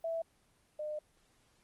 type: tone pair in turn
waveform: sine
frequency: 659.3 / 605.7 Hz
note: E5 / D#5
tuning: 0 / -47 cents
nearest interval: minor second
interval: 147 cents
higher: first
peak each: -33 / -36 dBFS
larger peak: first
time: 0.04-0.22 / 0.79-0.99 s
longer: second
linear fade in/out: 5 ms
effects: pink hiss -70 dBFS RMS until 1.63 s + Opus 24 kbps